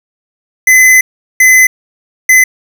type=tone bursts at uneven times; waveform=square; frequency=2030 Hz; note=B6; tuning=47 cents sharp; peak=-3 dBFS; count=3; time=0.67-1.01 / 1.4-1.67 / 2.29-2.44 s; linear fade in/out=5 ms; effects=none